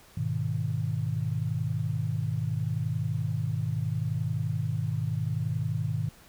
sine chord, G# minor, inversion none, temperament just, 103.83 / 124.59 / 155.74 Hz, G#2 / B2 / D#3, 0 / +16 / +2 cents, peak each -31 dBFS, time 0.17-6.09 s, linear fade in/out 5 ms, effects pink hiss -55 dBFS RMS until 6.28 s

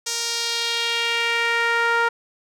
sawtooth tone with band-pass filter sweep, 466.2 Hz, A#4, in tune, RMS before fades -22 dBFS, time 0.06-2.09 s, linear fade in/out 10 ms, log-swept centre 6200 to 1300 Hz, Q 1.9, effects none

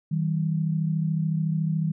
sine tone pair together, 158.8 / 192.65 Hz, D#3 / G3, +36 / -30 cents, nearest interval minor third, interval 334 cents, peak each -23 / -29 dBFS, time 0.11-1.92 s, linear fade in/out 10 ms, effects none

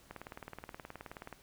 click train, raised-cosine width 0.5 ms, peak -29 dBFS, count 24, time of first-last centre 0.11-1.327 s, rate 18.9 Hz, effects pink hiss -62 dBFS RMS until 1.42 s

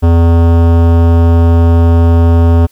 sine tone with hard clipping, 84 Hz, E2, 33 cents sharp, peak -6 dBFS, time 0.02-2.67 s, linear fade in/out 20 ms, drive 18 dB, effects white hiss -51 dBFS RMS until 2.71 s

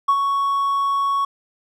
triangle tone with ADSR envelope, 1112 Hz, C#6, 5 cents sharp, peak -8 dBFS, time 0.08-1.25 s, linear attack 12 ms, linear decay 58 ms, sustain -7 dB, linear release 5 ms, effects tanh soft clip ceiling -9 dBFS

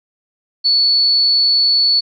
sine tone, 4435 Hz, C#8, in tune, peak -10 dBFS, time 0.64-2.01 s, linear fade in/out 20 ms, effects none

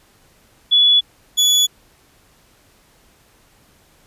sine / 30% pulse tone pair in turn, 3415 / 3415 Hz, G#7 / G#7, +48 / +48 cents, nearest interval unison, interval 0 cents, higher neither, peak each -9 dBFS, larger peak neither, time 0.71-1.01 / 1.37-1.67 s, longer neither, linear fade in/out 20 ms, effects pink hiss -54 dBFS RMS until 4.06 s + resampled to 32000 Hz

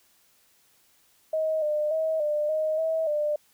sine tone with pitch steps, 631 / 602 / 637 / 598 / 624 / 644 / 597 Hz, D#5 / D5 / D#5 / D5 / D#5 / E5 / D5, +24 / +43 / +41 / +31 / +5 / -41 / +28 cents, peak -23 dBFS, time 1.33-3.36 s, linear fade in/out 5 ms, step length 290 ms, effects white hiss -63 dBFS RMS until 3.53 s

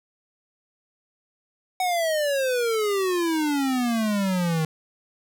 square exponential sweep, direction down, 750 to 155.56 Hz, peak -22 dBFS, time 1.8-4.65 s, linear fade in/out 2 ms, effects none

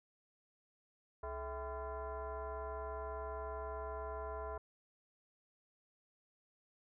sine tone with frequency modulation, 293.7 Hz, D4, in tune, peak -40 dBFS, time 1.23-4.58 s, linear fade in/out 5 ms, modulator 361 Hz, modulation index 2.5, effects none

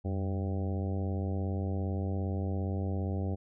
harmonic tone with a mistuned harmonic, 97.4 Hz, G2, 11 cents flat, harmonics 1 / 2 / 3 / 4 / 5 / 6 / 7 / 8, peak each -31 / -37 / -41 / -43 / -45 / -47 / -48 / -49 dBFS, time 0.04-3.36 s, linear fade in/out 20 ms, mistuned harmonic 1, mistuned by -140 cents, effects none

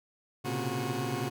20% pulse tone cluster, 115.7 / 128.5 / 137.2 / 363.6 Hz, A#2 / C3 / C#3 / F#4, -13 / -31 / -17 / -30 cents, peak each -32 / -32 / -31 / -31 dBFS, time 0.44-1.3 s, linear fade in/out 20 ms, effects none

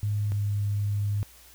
sine tone pair in turn, 103.83 / 102.34 Hz, G#2 / G#2, 0 / -25 cents, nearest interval unison, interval 25 cents, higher first, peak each -24 dBFS, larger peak neither, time 0.03-0.32 / 0.32-1.23 s, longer second, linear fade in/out 0 ms, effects added 60 Hz sine -57 dBFS peak until 1.54 s + white hiss -53 dBFS RMS until 1.54 s

